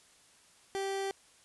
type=tone; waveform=30% pulse; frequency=390.4 Hz; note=G4; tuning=7 cents flat; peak=-30 dBFS; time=0.75-1.11 s; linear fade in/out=0 ms; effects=white hiss -62 dBFS RMS until 1.44 s + resampled to 24000 Hz